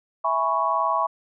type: chord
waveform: sine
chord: C# minor seventh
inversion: first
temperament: equal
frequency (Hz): 659.3 / 830.6 / 987.8 / 1108.7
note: E5 / G#5 / B5 / C#6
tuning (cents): 0 / 0 / 0 / 0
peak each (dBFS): -27 / -28 / -25 / -23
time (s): 0.24-1.07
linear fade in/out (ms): 10
effects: none